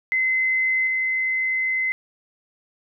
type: tone pair in turn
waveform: sine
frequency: 2052 / 2052 Hz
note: C7 / C7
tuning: -34 / -34 cents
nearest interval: unison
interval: 0 cents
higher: neither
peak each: -18 / -20 dBFS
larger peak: first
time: 0.12-0.87 / 0.87-1.92 s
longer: second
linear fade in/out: 0 ms
effects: none